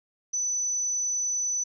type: tone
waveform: sine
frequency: 5990 Hz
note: F#8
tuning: 20 cents sharp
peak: -25 dBFS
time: 0.33-1.64 s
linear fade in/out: 10 ms
effects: none